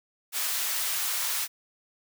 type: high-pass noise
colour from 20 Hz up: white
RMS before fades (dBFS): -29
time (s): 0.32-1.48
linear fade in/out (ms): 50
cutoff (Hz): 880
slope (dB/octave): 12
effects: none